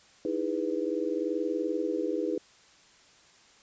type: chord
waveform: sine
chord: E major seventh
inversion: third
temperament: just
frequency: 309 / 329.6 / 412 / 494.4 Hz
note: D#4 / E4 / G#4 / B4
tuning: -12 / 0 / -14 / +2 cents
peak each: -33 dBFS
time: 0.25-2.38 s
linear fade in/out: 2 ms
effects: white hiss -58 dBFS RMS until 3.62 s + resampled to 16000 Hz